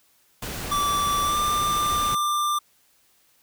pink noise, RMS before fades -32 dBFS, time 0.42-2.15 s, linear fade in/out 5 ms
square tone with pitch glide, 1162 to 1188.5 Hz, D6 to D6, -19 to +20 cents, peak -22 dBFS, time 0.71-2.59 s, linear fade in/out 10 ms, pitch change +39 cents, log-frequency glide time 1.23-1.37 s
effects white hiss -62 dBFS RMS until 3.42 s

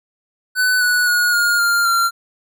square tone with pitch steps, 1500 / 1474.2 / 1448.9 / 1424 / 1399.5 / 1375.5 Hz, F#6 / F#6 / F#6 / F6 / F6 / F6, +23 / -7 / -37 / +33 / +3 / -27 cents, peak -14 dBFS, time 0.55-2.11 s, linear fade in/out 50 ms, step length 260 ms, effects none

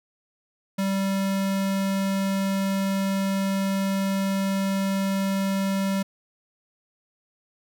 square tone, 194.6 Hz, G3, 12 cents flat, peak -23 dBFS, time 0.78-6.03 s, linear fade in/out 10 ms, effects none

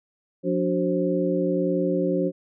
sine tone cluster, 178.4 / 289.6 / 371.2 / 529 Hz, F3 / D4 / F#4 / C5, +37 / -24 / +6 / +19 cents, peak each -26 dBFS, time 0.43-2.32 s, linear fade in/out 50 ms, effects none

